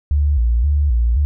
sine tone with vibrato, 65.2 Hz, C2, 5 cents flat, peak -12 dBFS, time 0.11-1.25 s, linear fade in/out 0 ms, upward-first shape square, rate 1.9 Hz, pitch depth 190 cents each way, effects none

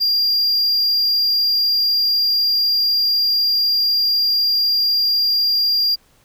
triangle tone, 4788 Hz, D8, 33 cents sharp, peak -13 dBFS, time 0-5.96 s, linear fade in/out 20 ms, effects pink hiss -56 dBFS RMS until 6.24 s

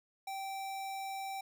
square tone, 778 Hz, G5, 13 cents flat, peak -39 dBFS, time 0.27-1.41 s, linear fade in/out 5 ms, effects none

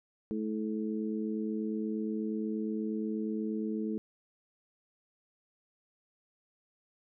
harmonic tone, 108.4 Hz, A2, 25 cents flat, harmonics 2 / 3 / 4, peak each -33 / -37 / -39 dBFS, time 0.31-3.98 s, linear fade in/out 0 ms, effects none

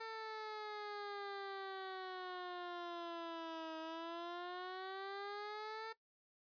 15% pulse exponential two-way sweep, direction down then up, 450 to 318.7 to 450 Hz, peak -38 dBFS, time 0-5.93 s, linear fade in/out 10 ms, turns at 3.78 s, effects noise-tail reverb RT60 0.1 s tail -17 dB re dry + resampled to 11025 Hz

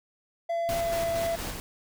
triangle tone with pitch glide, 676 to 670.2 Hz, E5 to E5, +43 to +29 cents, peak -24 dBFS, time 0.49-1.36 s, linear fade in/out 10 ms, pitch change -14 cents, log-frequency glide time 0.82-1.08 s
pink noise with tremolo, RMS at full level -34 dBFS, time 0.69-1.6 s, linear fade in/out 0 ms, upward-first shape square, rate 4.3 Hz, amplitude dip 35%
effects none

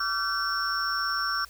sine tone cluster, 1156 / 1373 / 1534 / 5460 Hz, D6 / F6 / G6 / F8, -28 / -30 / -38 / -40 cents, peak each -31 dBFS, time 0-1.45 s, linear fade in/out 5 ms, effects added 60 Hz sine -54 dBFS peak until 1.49 s + white hiss -52 dBFS RMS until 1.49 s

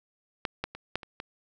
clicks, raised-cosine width 0.3 ms, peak -12 / -14 / -24 / -12 / -26 / -20 dBFS, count 6, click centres 0.452 / 0.64 / 0.75 / 0.956 / 1.032 / 1.201 s, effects none

